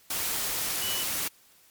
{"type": "tone in noise", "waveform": "sine", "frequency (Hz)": 2960, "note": "F#7", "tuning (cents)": 0, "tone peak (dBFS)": -33, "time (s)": [0.82, 1.03], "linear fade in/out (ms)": 5, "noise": "white", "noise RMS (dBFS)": -30, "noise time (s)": [0.1, 1.28], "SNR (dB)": -6, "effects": ["white hiss -59 dBFS RMS until 1.7 s", "MP3 96 kbps"]}